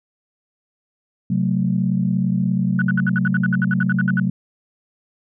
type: chord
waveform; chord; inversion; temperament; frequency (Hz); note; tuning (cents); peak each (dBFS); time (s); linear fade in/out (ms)
sine; F# diminished; second; just; 133.2 / 185 / 222; C3 / F#3 / A3; +31 / 0 / +16; -22 / -18 / -23; 1.3-4.3; 5
type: tone bursts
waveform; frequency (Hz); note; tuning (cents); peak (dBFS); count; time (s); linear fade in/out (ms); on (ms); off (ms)
sine; 1480; F#6; 0; -18; 16; 2.79-4.198; 2; 28; 64
effects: tanh soft clip ceiling -6 dBFS